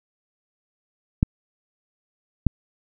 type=clicks; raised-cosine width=5 ms; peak=-4 dBFS; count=2; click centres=1.229 / 2.467 s; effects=none